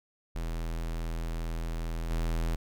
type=tone with level steps; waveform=square; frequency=41.2 Hz; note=E1; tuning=in tune; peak=-32 / -28 dBFS; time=0.35-2.56 s; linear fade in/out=10 ms; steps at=2.1 s; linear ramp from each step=10 ms; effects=none